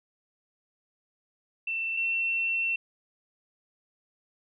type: tone pair in turn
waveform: sine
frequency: 2681 / 2703 Hz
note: E7 / E7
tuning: +29 / +43 cents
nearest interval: unison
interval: 14 cents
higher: second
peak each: -28 / -25 dBFS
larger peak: second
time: 1.67-1.97 / 1.97-2.76 s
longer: second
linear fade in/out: 5 ms
effects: none